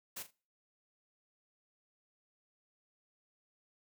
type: noise with echo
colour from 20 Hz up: white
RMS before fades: -43 dBFS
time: 0.16-0.23 s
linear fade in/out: 10 ms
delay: 40 ms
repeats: 2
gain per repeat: -12 dB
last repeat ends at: 0.31 s
effects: noise-tail reverb RT60 0.4 s tail -24 dB re dry + high-pass 60 Hz 12 dB/octave